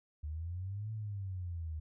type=exponential two-way sweep; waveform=sine; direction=up then down; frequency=73.42 to 110.8 to 76.7 Hz; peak=-37 dBFS; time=0.23-1.8 s; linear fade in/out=10 ms; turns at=0.92 s; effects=none